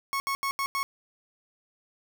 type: tone bursts at uneven times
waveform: 30% pulse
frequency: 1100 Hz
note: C#6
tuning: 14 cents flat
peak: -24 dBFS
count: 5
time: 0.13-0.2 / 0.27-0.35 / 0.43-0.51 / 0.59-0.66 / 0.75-0.83 s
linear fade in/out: 0 ms
effects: none